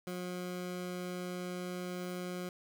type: tone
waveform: 20% pulse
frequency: 179.9 Hz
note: F#3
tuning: 48 cents flat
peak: -33 dBFS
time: 0.07-2.49 s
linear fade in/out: 2 ms
effects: none